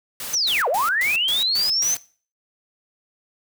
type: noise bursts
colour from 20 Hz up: white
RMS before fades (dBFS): -31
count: 7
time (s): 0.2-1.97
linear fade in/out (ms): 2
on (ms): 150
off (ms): 120
type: linear two-way sweep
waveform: sine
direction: down then up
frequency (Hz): 6272 to 450 to 6272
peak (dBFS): -18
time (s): 0.33-1.95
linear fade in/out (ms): 10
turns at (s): 0.68
effects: noise-tail reverb RT60 0.4 s tail -19 dB re dry